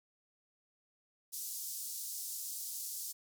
white band-pass noise, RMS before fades -42 dBFS, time 1.32-3.13 s, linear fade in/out 20 ms, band 5000 to 16000 Hz, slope 24 dB/octave, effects none

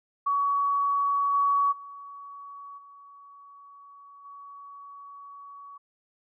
sine tone with level steps, 1128 Hz, C#6, 30 cents sharp, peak -22 / -20 / -40 / -47 / -42 dBFS, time 0.26-5.78 s, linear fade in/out 10 ms, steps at 1.33 / 1.71 / 2.77 / 4.24 s, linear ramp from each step 20 ms, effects none

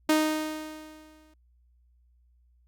sawtooth tone with exponential decay, 310 Hz, D#4, 6 cents flat, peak -15 dBFS, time 0.09-1.34 s, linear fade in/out 5 ms, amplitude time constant 270 ms, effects added 60 Hz sine -60 dBFS peak until 2.67 s + Opus 48 kbps

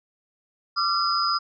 sine tone cluster, 1179 / 1363 / 4981 Hz, D6 / F6 / D#8, +6 / -43 / +1 cents, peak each -25 dBFS, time 0.76-1.39 s, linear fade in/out 20 ms, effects none

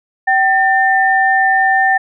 sine tone pair together, 769.4 / 1799 Hz, G5 / A6, -33 / +38 cents, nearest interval octave + minor third, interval 1471 cents, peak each -12 dBFS, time 0.27-1.98 s, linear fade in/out 10 ms, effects none

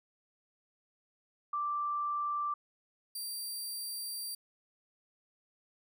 sine / 15% pulse tone pair in turn, 1174.7 / 4708 Hz, D6 / D8, 0 / +3 cents, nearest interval 2 octaves, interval 2403 cents, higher second, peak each -31 / -31 dBFS, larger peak neither, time 1.53-2.54 / 3.15-4.35 s, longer second, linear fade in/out 5 ms, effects none

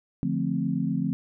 sine chord, D minor seventh, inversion none, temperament equal, 146.83 / 174.61 / 220 / 261.6 Hz, D3 / F3 / A3 / C4, 0 / 0 / 0 / 0 cents, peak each -31 / -28 / -30 / -29 dBFS, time 0.23-1.13 s, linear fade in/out 0 ms, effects none

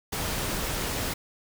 pink noise, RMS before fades -30 dBFS, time 0.12-1.14 s, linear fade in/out 10 ms, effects none

